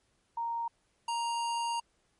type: tone pair in turn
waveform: sine / square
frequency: 930 / 934.8 Hz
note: A#5 / A#5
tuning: -4 / +5 cents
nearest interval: unison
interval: 9 cents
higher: second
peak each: -31 / -31 dBFS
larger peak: neither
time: 0.37-0.68 / 1.08-1.8 s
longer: second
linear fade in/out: 5 ms
effects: pink hiss -73 dBFS RMS until 2.19 s + MP3 48 kbps